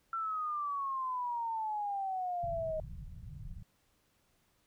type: exponential sweep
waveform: sine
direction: down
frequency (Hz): 1354 to 622.3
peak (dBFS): -33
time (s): 0.13-2.8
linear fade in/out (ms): 2
type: low-pass noise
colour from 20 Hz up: pink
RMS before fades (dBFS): -45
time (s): 2.43-3.63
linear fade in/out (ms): 5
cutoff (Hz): 170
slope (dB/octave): 48
effects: pink hiss -73 dBFS RMS until 4.66 s